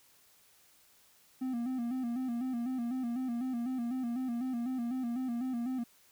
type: tone with vibrato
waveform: triangle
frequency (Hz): 246.9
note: B3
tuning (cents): 0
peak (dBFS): -30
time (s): 1.41-5.84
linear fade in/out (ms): 10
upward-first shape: square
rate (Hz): 4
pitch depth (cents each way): 80
effects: white hiss -64 dBFS RMS until 6.11 s